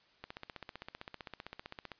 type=click train; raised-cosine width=0.3 ms; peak=-27 dBFS; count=27; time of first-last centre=0.24-1.917 s; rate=15.5 Hz; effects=white hiss -67 dBFS RMS until 1.99 s + resampled to 11025 Hz